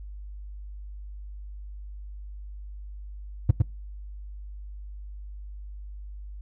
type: tone with echo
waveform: triangle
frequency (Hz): 101.3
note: G#2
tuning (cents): -43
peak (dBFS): -10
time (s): 3.49-3.51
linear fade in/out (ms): 5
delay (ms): 110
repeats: 1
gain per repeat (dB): -2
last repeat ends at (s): 3.62
effects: noise-tail reverb RT60 0.3 s tail -25 dB re dry + added 50 Hz sine -37 dBFS peak until 6.41 s